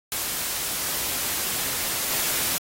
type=noise with level steps; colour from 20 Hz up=white; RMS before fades=-27 / -25 dBFS; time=0.12-2.58 s; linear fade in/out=0 ms; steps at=2.1 s; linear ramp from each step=10 ms; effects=AAC 48 kbps